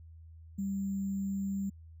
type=tone with sample-and-hold; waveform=sine; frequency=196 Hz; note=G3; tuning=in tune; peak=-31 dBFS; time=0.58-1.7 s; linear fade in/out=10 ms; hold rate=7350 Hz; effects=added 81 Hz sine -49 dBFS peak until 2 s